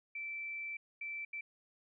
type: tone bursts at uneven times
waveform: sine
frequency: 2330 Hz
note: D7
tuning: 14 cents flat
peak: -39 dBFS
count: 3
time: 0.15-0.77 / 1.01-1.25 / 1.33-1.41 s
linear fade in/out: 5 ms
effects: none